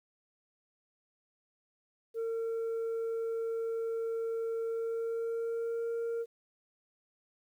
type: tone with pitch glide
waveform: sine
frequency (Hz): 455.4 to 463.1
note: A#4 to A#4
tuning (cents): -40 to -11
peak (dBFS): -29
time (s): 2.14-6.26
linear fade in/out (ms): 50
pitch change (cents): +29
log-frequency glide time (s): 4.63-5.91
effects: tanh soft clip ceiling -31 dBFS + 11-bit